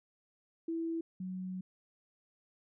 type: tone pair in turn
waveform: sine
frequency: 329.6 / 185.31 Hz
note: E4 / F#3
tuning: 0 / +3 cents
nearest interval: minor seventh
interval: 997 cents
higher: first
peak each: -33 / -37 dBFS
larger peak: first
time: 0.68-1.01 / 1.2-1.61 s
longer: second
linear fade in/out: 5 ms
effects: none